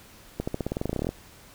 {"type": "accelerating click train", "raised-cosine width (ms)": 2, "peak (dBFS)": -14, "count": 17, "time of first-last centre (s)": [0.4, 1.091], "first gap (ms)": 75, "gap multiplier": 0.92, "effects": ["pink hiss -51 dBFS RMS until 1.54 s"]}